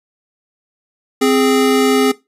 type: tone pair together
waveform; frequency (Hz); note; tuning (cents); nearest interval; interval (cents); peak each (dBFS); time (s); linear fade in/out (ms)
square; 261.6 / 415.3; C4 / G#4; 0 / 0; minor sixth; 800; -14; 1.21-2.12; 10
effects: noise-tail reverb RT60 0.2 s tail -18 dB re dry + resampled to 32000 Hz